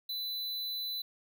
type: tone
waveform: square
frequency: 4000 Hz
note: B7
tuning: 21 cents sharp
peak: -35 dBFS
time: 0.09-1.02 s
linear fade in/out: 5 ms
effects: 11-bit